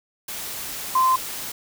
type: tone in noise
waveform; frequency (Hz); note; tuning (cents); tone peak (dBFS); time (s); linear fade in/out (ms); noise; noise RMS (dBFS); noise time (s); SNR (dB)
sine; 1038; C6; -14; -15; 0.95-1.16; 5; white; -32; 0.28-1.52; +14
effects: none